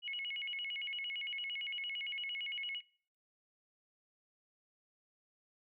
sine tone with vibrato, 2524 Hz, D#7, 24 cents sharp, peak -38 dBFS, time 0.02-2.82 s, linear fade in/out 50 ms, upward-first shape square, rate 8.8 Hz, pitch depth 250 cents each way, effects noise-tail reverb RT60 0.5 s tail -23 dB re dry

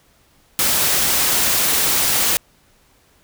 white noise, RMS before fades -17 dBFS, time 0.59-2.37 s, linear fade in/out 0 ms, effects pink hiss -56 dBFS RMS until 3.23 s

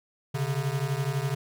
square beating tone pair, 132 / 144 Hz, C3 / D3, +16 / -34 cents, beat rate 12 Hz, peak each -30 / -30 dBFS, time 0.34-1.35 s, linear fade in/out 10 ms, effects none

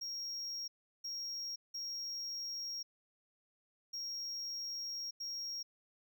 triangle tone bursts at uneven times, 5588 Hz, F8, in tune, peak -38 dBFS, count 5, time 0.01-0.68 / 1.04-1.56 / 1.74-2.83 / 3.93-5.11 / 5.2-5.63 s, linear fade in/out 10 ms, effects none

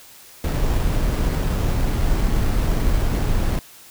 brown noise with sample-and-hold, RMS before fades -19 dBFS, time 0.44-3.59 s, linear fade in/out 2 ms, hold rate 6300 Hz, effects white hiss -45 dBFS RMS until 3.9 s

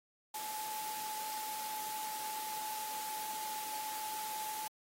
sine tone in noise, 863 Hz, A5, 34 cents flat, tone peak -41 dBFS, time 0.34-4.68 s, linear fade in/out 5 ms, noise white, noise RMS -44 dBFS, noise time 0.34-4.68 s, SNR 0 dB, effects high-pass 200 Hz 12 dB/octave + AAC 48 kbps

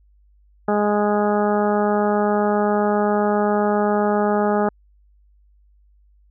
harmonic tone, 207.5 Hz, G#3, 1 cent flat, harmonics 1 / 2 / 3 / 4 / 5 / 6 / 7 / 8, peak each -21 / -21 / -23 / -23 / -35 / -28 / -34 / -37 dBFS, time 0.68-4.69 s, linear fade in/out 5 ms, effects added 50 Hz sine -52 dBFS peak until 6.3 s

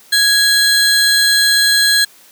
35% pulse tone pair together, 1661.2 / 4134 Hz, G#6 / C8, 0 / -22 cents, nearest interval octave + major third, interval 1578 cents, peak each -11 dBFS, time 0.12-2.05 s, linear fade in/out 10 ms, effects white hiss -45 dBFS RMS until 2.31 s + high-pass 150 Hz 12 dB/octave

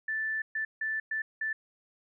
sine tone bursts at uneven times, 1760 Hz, A6, in tune, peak -29 dBFS, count 5, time 0.08-0.42 / 0.55-0.65 / 0.81-1 / 1.11-1.22 / 1.41-1.53 s, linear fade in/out 5 ms, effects none

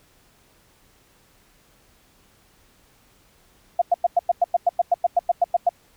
sine tone bursts, 698.5 Hz, F5, in tune, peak -13 dBFS, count 16, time 3.79-5.692 s, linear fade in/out 5 ms, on 27 ms, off 98 ms, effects pink hiss -58 dBFS RMS until 5.96 s

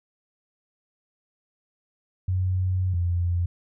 sine tone pair in turn, 92.5 / 87.31 Hz, F#2 / F2, 0 / 0 cents, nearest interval minor second, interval 100 cents, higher first, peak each -21 dBFS, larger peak neither, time 2.28-2.94 / 2.94-3.46 s, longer first, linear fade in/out 5 ms, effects none

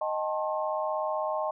sine chord, A half-diminished seventh, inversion second, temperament equal with one note detuned, 622.3 / 784 / 880 / 1071 Hz, Eb5 / G5 / A5 / C6, 0 / 0 / 0 / +40 cents, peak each -30 / -36 / -34 / -34 dBFS, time 0.01-1.51 s, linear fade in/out 5 ms, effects none

